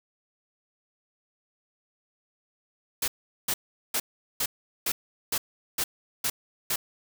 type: noise bursts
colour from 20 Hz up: white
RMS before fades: -27 dBFS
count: 9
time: 3.02-6.76 s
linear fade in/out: 5 ms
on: 60 ms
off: 400 ms
effects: none